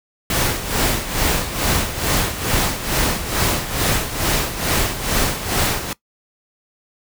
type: noise with tremolo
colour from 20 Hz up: pink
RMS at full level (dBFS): -17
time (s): 0.3-5.93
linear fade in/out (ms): 2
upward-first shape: sine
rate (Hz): 2.3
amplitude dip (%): 70
effects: noise-tail reverb RT60 0.1 s tail -20 dB re dry